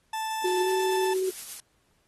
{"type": "tone", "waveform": "40% pulse", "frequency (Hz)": 880, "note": "A5", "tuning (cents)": 0, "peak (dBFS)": -28, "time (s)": [0.13, 1.14], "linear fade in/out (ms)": 5}
{"type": "tone with pitch glide", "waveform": "sine", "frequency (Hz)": [365.7, 376], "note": ["F#4", "F#4"], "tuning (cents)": [-20, 28], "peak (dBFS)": -24, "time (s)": [0.44, 1.3], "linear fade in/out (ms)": 5, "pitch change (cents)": 48, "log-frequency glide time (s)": [0.62, 0.68]}
{"type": "noise with tremolo", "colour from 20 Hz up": "blue", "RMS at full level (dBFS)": -36, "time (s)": [0.45, 1.6], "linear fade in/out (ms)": 0, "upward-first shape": "sine", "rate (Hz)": 8.7, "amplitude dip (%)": 35}
{"effects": ["pink hiss -69 dBFS RMS until 2.07 s", "AAC 32 kbps"]}